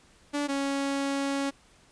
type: tone pair in turn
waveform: sawtooth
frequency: 289.4 / 277.1 Hz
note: D4 / C#4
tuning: -25 / -1 cents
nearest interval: minor second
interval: 76 cents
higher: first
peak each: -23 dBFS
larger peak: neither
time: 0.33-0.48 / 0.48-1.51 s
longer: second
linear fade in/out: 20 ms
effects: pink hiss -59 dBFS RMS until 1.91 s + resampled to 22050 Hz